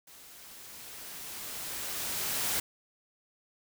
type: noise with level ramp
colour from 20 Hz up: white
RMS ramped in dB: -53 to -30 dBFS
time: 0.07-2.6 s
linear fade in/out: 5 ms
effects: none